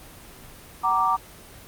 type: chord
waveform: sine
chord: Gb augmented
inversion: none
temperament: equal with one note detuned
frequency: 755.1 / 932.3 / 1174.7 Hz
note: Gb5 / Bb5 / D6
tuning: +35 / 0 / 0 cents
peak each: -26 / -23 / -21 dBFS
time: 0.83-1.17 s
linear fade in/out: 20 ms
effects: pink hiss -45 dBFS RMS until 1.67 s + Opus 24 kbps